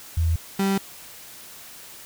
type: tone pair in turn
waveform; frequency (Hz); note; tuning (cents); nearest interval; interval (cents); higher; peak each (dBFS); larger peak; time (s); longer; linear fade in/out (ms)
sine / 35% pulse; 82.41 / 195.38; E2 / G3; 0 / -5; octave + minor third; 1495; second; -18; neither; 0.17-0.36 / 0.59-0.78; neither; 5
effects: white hiss -43 dBFS RMS until 2.05 s